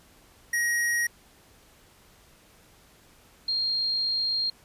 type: tone pair in turn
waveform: square / sine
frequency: 1890 / 4218 Hz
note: A#6 / C8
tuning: +23 / +13 cents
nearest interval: octave + major second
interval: 1390 cents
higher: second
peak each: -24 dBFS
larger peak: neither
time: 0.53-1.07 / 3.48-4.5 s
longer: second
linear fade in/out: 5 ms
effects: pink hiss -57 dBFS RMS until 4.64 s + resampled to 32000 Hz